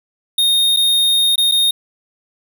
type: tone with dropouts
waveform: square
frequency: 3698 Hz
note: A#7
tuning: 15 cents flat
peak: -12 dBFS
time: 0.38-1.71 s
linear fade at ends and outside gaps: 5 ms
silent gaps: 0.764-0.769 / 1.358-1.379 / 1.514-1.519 s
effects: none